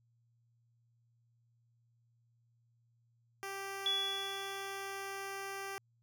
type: tone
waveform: 10% pulse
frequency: 392 Hz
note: G4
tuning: in tune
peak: -32 dBFS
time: 3.43-5.78 s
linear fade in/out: 0 ms
type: tone with exponential decay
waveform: sine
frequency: 3403 Hz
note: G#7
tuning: 41 cents sharp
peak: -29 dBFS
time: 3.86-5.29 s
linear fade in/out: 1 ms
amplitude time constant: 310 ms
effects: added 117 Hz sine -70 dBFS peak until 6.02 s